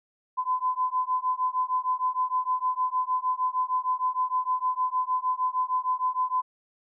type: beating tone pair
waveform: sine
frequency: 1012 / 1018.5 Hz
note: B5 / C6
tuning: +42 / -47 cents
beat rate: 6.5 Hz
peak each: -27 dBFS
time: 0.37-6.42 s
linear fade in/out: 20 ms
effects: none